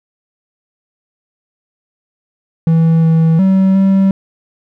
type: tone with pitch steps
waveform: triangle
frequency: 163.4 / 162.3 / 191 / 193.4 Hz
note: E3 / E3 / G3 / G3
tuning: -15 / -27 / -45 / -23 cents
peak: -5 dBFS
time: 2.67-4.11 s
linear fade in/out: 2 ms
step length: 360 ms
effects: none